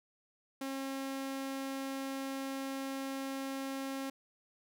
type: tone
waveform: sawtooth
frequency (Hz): 270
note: C#4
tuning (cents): -45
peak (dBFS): -33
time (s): 0.61-4.1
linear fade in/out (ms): 5
effects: none